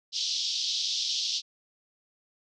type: band-pass noise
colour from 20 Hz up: white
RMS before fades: -30 dBFS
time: 0.12-1.42 s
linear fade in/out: 50 ms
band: 3200 to 5600 Hz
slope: 48 dB/octave
effects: none